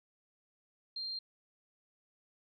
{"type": "tone", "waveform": "sine", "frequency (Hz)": 4186, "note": "C8", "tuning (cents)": 0, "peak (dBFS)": -37, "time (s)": [0.96, 1.19], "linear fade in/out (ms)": 5, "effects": []}